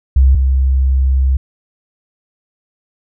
sine tone pair in turn, 66.1 / 66.1 Hz, C2 / C2, +18 / +18 cents, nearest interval unison, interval 0 cents, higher neither, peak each -5 / -9 dBFS, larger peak first, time 0.16-0.35 / 0.35-1.37 s, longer second, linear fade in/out 5 ms, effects none

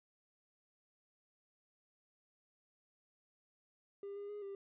triangle tone with pitch steps, 400.1 / 405.7 / 414.2 / 395.6 Hz, G4 / G#4 / G#4 / G4, +35 / -41 / -5 / +16 cents, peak -40 dBFS, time 4.03-4.55 s, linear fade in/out 2 ms, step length 130 ms, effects tanh soft clip ceiling -38 dBFS + resampled to 8000 Hz

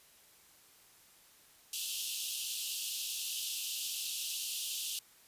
pink high-pass noise, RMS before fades -38 dBFS, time 1.73-4.99 s, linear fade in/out 2 ms, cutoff 2700 Hz, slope 96 dB/octave, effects white hiss -62 dBFS RMS until 5.27 s + resampled to 32000 Hz

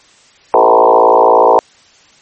sine tone with frequency modulation, 698.5 Hz, F5, in tune, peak -4 dBFS, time 0.54-1.59 s, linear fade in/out 0 ms, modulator 56.6 Hz, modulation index 5.2, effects white hiss -46 dBFS RMS until 2.21 s + MP3 32 kbps

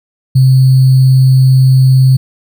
sine tone with sample-and-hold, 131.1 Hz, C3, 4 cents sharp, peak -3 dBFS, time 0.35-2.17 s, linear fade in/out 10 ms, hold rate 4410 Hz, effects none

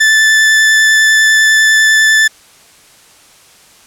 40% pulse tone with vibrato, 1754 Hz, A6, 6 cents flat, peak -5 dBFS, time 0-2.28 s, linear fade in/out 10 ms, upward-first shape sine, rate 10 Hz, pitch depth 8 cents each way, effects white hiss -43 dBFS RMS until 3.86 s + low-pass 10000 Hz 12 dB/octave

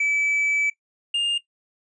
triangle tone pair in turn, 2302 / 2816 Hz, D7 / F7, -35 / +14 cents, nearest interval minor third, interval 349 cents, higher second, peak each -18 dBFS, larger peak neither, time 0-0.7 / 1.14-1.38 s, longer first, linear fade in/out 5 ms, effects noise-tail reverb RT60 0.1 s tail -17 dB re dry + resampled to 22050 Hz

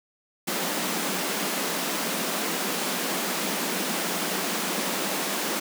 pink high-pass noise, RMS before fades -28 dBFS, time 0.47-5.6 s, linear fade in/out 10 ms, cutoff 170 Hz, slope 96 dB/octave, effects none

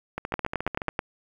two click trains, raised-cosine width 0.5 ms, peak -15 / -10 dBFS, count 11 / 7, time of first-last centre 0.18-0.889 / 0.34-0.991 s, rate 14.1 / 9.21 Hz, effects 8-bit

